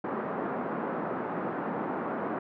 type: band-pass noise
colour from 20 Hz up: pink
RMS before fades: -33 dBFS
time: 0.04-2.39 s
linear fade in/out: 5 ms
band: 190 to 1400 Hz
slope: 24 dB/octave
effects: none